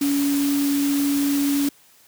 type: tone in noise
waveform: sine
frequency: 282.9 Hz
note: C#4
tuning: 35 cents sharp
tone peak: -18 dBFS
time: 0.01-1.69 s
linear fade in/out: 5 ms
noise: white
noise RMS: -30 dBFS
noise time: 0.01-1.69 s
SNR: +9 dB
effects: white hiss -54 dBFS RMS until 2.07 s + high-pass 60 Hz 12 dB/octave